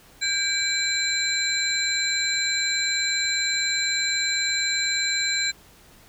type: tone cluster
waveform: sine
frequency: 1595 / 2306 / 4044 / 7350 Hz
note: G6 / D7 / B7 / A#8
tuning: +30 / -32 / +40 / -25 cents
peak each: -28 / -28 / -25 / -29 dBFS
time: 0.21-5.52 s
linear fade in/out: 20 ms
effects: pink hiss -52 dBFS RMS until 6.08 s